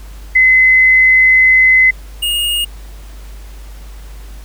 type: tone pair in turn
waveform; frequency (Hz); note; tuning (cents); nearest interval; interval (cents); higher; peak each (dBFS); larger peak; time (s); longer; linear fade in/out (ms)
sine / square; 2040 / 2852; C7 / F7; -44 / +36; tritone; 580; second; -5 / -14; first; 0.35-1.91 / 2.22-2.65; first; 10
effects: added 50 Hz sine -29 dBFS peak until 4.44 s + pink hiss -42 dBFS RMS until 4.44 s